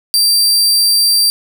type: tone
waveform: sawtooth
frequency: 4699 Hz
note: D8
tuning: in tune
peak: -6 dBFS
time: 0.14-1.3 s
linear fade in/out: 0 ms
effects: none